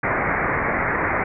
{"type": "low-pass noise", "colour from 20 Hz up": "white", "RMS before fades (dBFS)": -22, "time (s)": [0.03, 1.24], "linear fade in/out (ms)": 5, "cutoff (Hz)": 2200, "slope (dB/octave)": 96, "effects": []}